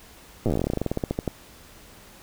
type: slowing click train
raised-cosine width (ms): 2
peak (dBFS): -11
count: 25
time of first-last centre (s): 0.46-1.277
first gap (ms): 8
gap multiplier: 1.11
effects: pink hiss -49 dBFS RMS until 2.22 s